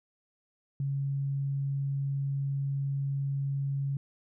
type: tone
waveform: sine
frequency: 138.59 Hz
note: C#3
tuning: in tune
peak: -28 dBFS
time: 0.8-3.97 s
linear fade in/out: 2 ms
effects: none